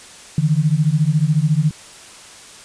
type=beating tone pair; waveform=sine; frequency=146.5 / 160.5 Hz; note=D3 / E3; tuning=-4 / -46 cents; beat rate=14 Hz; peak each=-16 / -16 dBFS; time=0.38-1.71 s; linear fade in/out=2 ms; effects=white hiss -40 dBFS RMS until 2.64 s + resampled to 22050 Hz